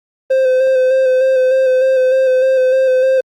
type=tone with vibrato; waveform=triangle; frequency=520 Hz; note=C5; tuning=11 cents flat; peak=-7 dBFS; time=0.3-3.21 s; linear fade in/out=10 ms; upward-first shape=square; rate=3.3 Hz; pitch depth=21 cents each way; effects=Opus 32 kbps